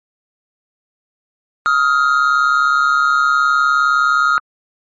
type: tone pair together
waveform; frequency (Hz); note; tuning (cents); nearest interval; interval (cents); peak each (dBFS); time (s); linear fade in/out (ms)
triangle; 1261.6 / 1401; D#6 / F6; +24 / +5; major second; 181; -12; 1.66-4.38; 0
effects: MP3 32 kbps